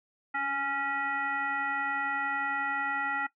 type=tone with frequency modulation; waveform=sine; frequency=1383 Hz; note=F6; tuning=17 cents flat; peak=-28 dBFS; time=0.34-3.27 s; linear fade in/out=10 ms; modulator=551 Hz; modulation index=1.2; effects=noise-tail reverb RT60 0.1 s tail -18 dB re dry